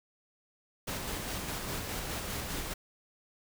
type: noise with tremolo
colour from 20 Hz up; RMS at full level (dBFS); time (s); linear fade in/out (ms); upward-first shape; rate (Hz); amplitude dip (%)
pink; -36; 0.87-2.74; 10; square; 4.9; 25
effects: none